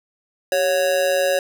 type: tone with amplitude modulation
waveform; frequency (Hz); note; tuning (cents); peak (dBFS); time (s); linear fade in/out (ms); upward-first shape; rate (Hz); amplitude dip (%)
square; 554.4; C#5; 0; -14; 0.52-1.39; 2; sine; 165; 70
effects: none